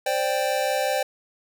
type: chord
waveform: square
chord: C suspended second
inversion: none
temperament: just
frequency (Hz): 523.3 / 588.7 / 784.9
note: C5 / D5 / G5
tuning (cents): 0 / +4 / +2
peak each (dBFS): -27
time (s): 0.06-1.03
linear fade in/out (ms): 5
effects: none